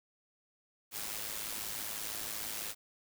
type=noise with amplitude modulation; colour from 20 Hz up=white; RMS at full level=-37 dBFS; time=0.91-2.75 s; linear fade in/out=50 ms; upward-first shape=sine; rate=106 Hz; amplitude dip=60%; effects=none